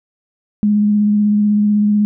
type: tone with vibrato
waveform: sine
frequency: 208.3 Hz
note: G#3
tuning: 5 cents sharp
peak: -10 dBFS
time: 0.63-2.05 s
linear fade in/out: 0 ms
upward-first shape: sine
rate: 16 Hz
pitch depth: 16 cents each way
effects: none